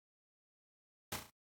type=noise with echo; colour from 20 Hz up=pink; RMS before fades=-39 dBFS; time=1.12-1.16 s; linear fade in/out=2 ms; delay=35 ms; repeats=4; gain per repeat=-6 dB; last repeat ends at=1.3 s; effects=high-pass 100 Hz 12 dB/octave + AAC 64 kbps